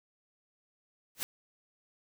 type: noise with exponential growth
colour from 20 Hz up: white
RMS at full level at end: -29 dBFS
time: 1.15-1.23 s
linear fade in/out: 0 ms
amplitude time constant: 16 ms
effects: none